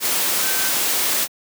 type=tone in noise; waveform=sine; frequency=1541 Hz; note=G6; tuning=30 cents flat; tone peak=-29 dBFS; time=0.41-0.73 s; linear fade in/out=50 ms; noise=white; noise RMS=-20 dBFS; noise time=0-1.28 s; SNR=-12 dB; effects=high-pass 200 Hz 12 dB/octave